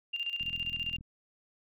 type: tone with tremolo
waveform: sine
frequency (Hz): 2794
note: F7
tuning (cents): 0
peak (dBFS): -30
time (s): 0.13-0.97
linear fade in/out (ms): 10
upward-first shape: square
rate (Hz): 15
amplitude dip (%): 65
type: click train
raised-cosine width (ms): 5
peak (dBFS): -36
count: 26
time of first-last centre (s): 0.41-1.01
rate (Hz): 41.7
effects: none